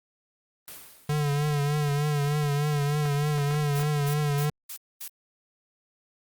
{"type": "noise with exponential decay", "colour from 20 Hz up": "white", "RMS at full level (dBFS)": -40, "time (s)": [0.68, 1.6], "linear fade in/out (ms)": 0, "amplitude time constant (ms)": 200}
{"type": "tone with vibrato", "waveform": "square", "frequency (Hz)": 146.4, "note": "D3", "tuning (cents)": -5, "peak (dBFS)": -24, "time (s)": [1.09, 4.5], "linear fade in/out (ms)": 5, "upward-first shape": "triangle", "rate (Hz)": 3.3, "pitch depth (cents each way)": 59}
{"type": "clicks", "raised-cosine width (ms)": 0.5, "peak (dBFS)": -22, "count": 6, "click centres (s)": [3.056, 3.382, 3.51, 3.544, 3.796, 3.833]}
{"type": "noise bursts", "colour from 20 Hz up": "blue", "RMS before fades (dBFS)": -37, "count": 5, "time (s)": [3.75, 5.08], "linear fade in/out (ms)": 5, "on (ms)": 74, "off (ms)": 240}
{"effects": ["Opus 32 kbps"]}